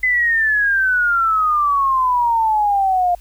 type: exponential sweep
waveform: sine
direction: down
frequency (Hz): 2035 to 698.5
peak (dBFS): -13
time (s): 0.03-3.15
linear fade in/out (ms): 5
effects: added 50 Hz sine -40 dBFS peak until 3.2 s + white hiss -53 dBFS RMS until 3.2 s